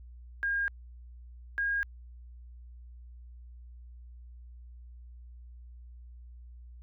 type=tone pair in turn; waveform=sine; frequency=1618 / 1627.3 Hz; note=G#6 / G#6; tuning=-46 / -36 cents; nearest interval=unison; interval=10 cents; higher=second; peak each=-27 dBFS; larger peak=neither; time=0.43-0.68 / 1.58-1.83 s; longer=neither; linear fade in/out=0 ms; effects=added 60 Hz sine -46 dBFS peak until 6.82 s